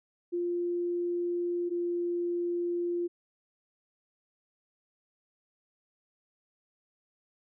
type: tone pair in turn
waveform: sine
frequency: 349.2 / 347.9 Hz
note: F4 / F4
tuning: 0 / -7 cents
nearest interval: unison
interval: 7 cents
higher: first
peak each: -28 / -28 dBFS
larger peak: neither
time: 0.32-1.7 / 1.7-3.08 s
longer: neither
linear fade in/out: 20 ms
effects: none